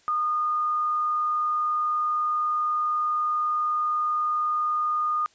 sine tone, 1224 Hz, D#6, 29 cents flat, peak -22 dBFS, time 0.08-5.26 s, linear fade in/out 0 ms, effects white hiss -60 dBFS RMS until 5.34 s + resampled to 16000 Hz

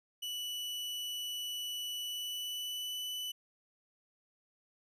40% pulse tone with pitch glide, 2960 to 2986 Hz, F#7 to F#7, 0 to +15 cents, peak -36 dBFS, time 0.22-3.32 s, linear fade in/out 10 ms, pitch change +15 cents, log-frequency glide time 1.95-3.03 s, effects none

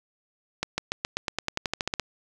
accelerating click train, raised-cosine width 0.2 ms, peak -9 dBFS, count 15, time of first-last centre 0.63-1.997 s, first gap 150 ms, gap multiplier 0.93, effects none

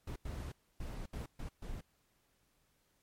brown noise bursts at uneven times, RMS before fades -42 dBFS, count 6, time 0.07-0.16 / 0.25-0.52 / 0.8-1.06 / 1.13-1.26 / 1.39-1.49 / 1.62-1.81 s, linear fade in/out 5 ms, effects pink hiss -75 dBFS RMS until 3.02 s + MP3 64 kbps

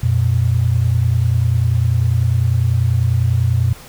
sine tone pair together, 89.9 / 120 Hz, F#2 / B2, -49 / -49 cents, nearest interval perfect fourth, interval 500 cents, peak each -16 / -14 dBFS, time 0.03-3.73 s, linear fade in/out 5 ms, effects pink hiss -39 dBFS RMS until 3.88 s

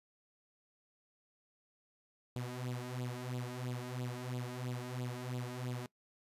sawtooth tone with flanger, 124.5 Hz, B2, 14 cents sharp, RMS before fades -41 dBFS, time 2.36-5.86 s, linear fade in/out 0 ms, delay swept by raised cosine 0.25 to 3.25 ms, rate 3 Hz, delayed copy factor +0.75, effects noise-tail reverb RT60 0.1 s tail -21 dB re dry + resampled to 32000 Hz

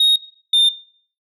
sine tone pair in turn, 3744 / 3613 Hz, A#7 / A7, +7 / +45 cents, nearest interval minor second, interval 62 cents, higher first, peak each -8 dBFS, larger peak neither, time 0-0.16 / 0.53-0.69 s, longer neither, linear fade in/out 5 ms, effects noise-tail reverb RT60 0.5 s tail -18 dB re dry + tanh soft clip ceiling -10 dBFS

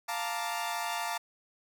sawtooth chord, Bb major seventh, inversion second, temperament equal, 698.5 / 880 / 932.3 / 1174.7 Hz, F5 / A5 / Bb5 / D6, 0 / 0 / 0 / 0 cents, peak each -33 / -33 / -34 / -36 dBFS, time 0.08-1.18 s, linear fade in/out 10 ms, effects none

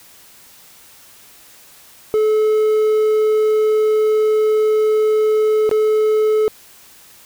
triangle tone with dropouts, 431.2 Hz, A4, 35 cents flat, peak -10 dBFS, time 2.14-6.48 s, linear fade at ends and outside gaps 0 ms, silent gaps 5.693-5.713 s, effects white hiss -45 dBFS RMS until 7.25 s

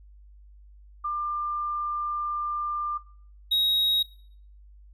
sine / triangle tone pair in turn, 1194 / 3791 Hz, D6 / A#7, +28 / +28 cents, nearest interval octave + minor sixth, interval 2000 cents, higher second, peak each -26 / -19 dBFS, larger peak second, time 1.04-2.98 / 3.51-4.03 s, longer first, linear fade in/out 10 ms, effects noise-tail reverb RT60 0.6 s tail -21 dB re dry + added 50 Hz sine -48 dBFS peak until 4.93 s

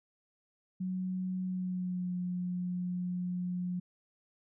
sine tone with pitch glide, 185 to 179.42 Hz, F#3 to F3, 0 to +47 cents, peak -32 dBFS, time 0.8-3.8 s, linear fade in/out 10 ms, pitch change -53 cents, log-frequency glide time 1.44-2.14 s, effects none

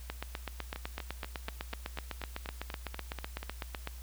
two click trains, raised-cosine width 0.3 ms, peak -20 / -23 dBFS, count 31 / 12, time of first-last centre 0.1-3.874 / 0.76-3.43 s, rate 7.95 / 4.12 Hz, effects added 60 Hz sine -43 dBFS peak until 4.02 s + white hiss -55 dBFS RMS until 4.02 s

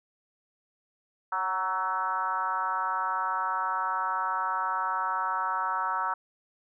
sine tone with frequency modulation, 1125 Hz, C#6, 25 cents sharp, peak -26 dBFS, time 1.32-6.14 s, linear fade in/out 5 ms, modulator 191 Hz, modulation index 1.7, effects none

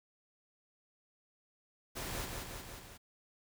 pink noise with echo, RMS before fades -41 dBFS, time 1.95-2.26 s, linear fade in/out 20 ms, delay 180 ms, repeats 4, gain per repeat -3 dB, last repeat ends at 2.98 s, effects none

